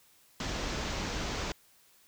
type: low-pass noise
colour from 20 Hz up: pink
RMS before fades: -35 dBFS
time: 0.4-1.52 s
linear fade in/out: 2 ms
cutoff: 6900 Hz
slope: 48 dB/octave
effects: white hiss -63 dBFS RMS until 2.07 s